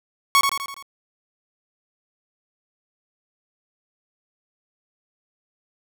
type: tone with echo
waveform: sawtooth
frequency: 1108.7 Hz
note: C#6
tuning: in tune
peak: -9 dBFS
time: 0.35-0.41 s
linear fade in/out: 0 ms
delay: 83 ms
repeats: 5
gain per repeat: -5 dB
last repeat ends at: 0.825 s
effects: none